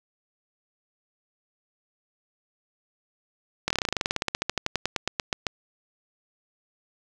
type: slowing click train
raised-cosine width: 0.2 ms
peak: -7 dBFS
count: 28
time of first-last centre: 3.68-5.468 s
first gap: 24 ms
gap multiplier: 1.07
effects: none